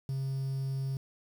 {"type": "tone", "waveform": "triangle", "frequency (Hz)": 134.7, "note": "C#3", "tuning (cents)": -49, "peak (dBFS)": -28, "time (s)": [0.09, 0.97], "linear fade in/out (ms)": 2, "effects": ["tanh soft clip ceiling -24 dBFS", "9-bit"]}